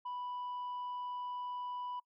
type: tone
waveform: sine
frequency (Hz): 987.8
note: B5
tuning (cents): 0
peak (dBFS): -36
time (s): 0.05-2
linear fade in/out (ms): 10
effects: noise-tail reverb RT60 0.1 s tail -24 dB re dry + tanh soft clip ceiling -37 dBFS